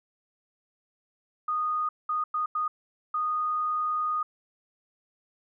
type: tone bursts at uneven times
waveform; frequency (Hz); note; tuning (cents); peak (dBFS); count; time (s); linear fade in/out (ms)
sine; 1235; D#6; -13; -25; 5; 1.48-1.89 / 2.09-2.24 / 2.34-2.46 / 2.55-2.68 / 3.14-4.23; 5
effects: none